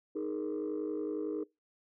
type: chord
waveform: sine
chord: D# suspended fourth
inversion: none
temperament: equal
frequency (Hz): 311.1 / 415.3 / 466.2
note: D#4 / G#4 / A#4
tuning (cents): 0 / 0 / 0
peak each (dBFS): -35 / -36 / -38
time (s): 0.15-1.44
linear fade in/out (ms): 10
effects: noise-tail reverb RT60 0.2 s tail -22 dB re dry + tanh soft clip ceiling -28 dBFS